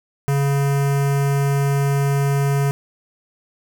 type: tone with notch filter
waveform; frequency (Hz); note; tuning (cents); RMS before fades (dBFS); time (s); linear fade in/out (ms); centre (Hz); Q
square; 140; C#3; +18; -18; 0.28-2.71; 0; 3800; 1.2
effects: none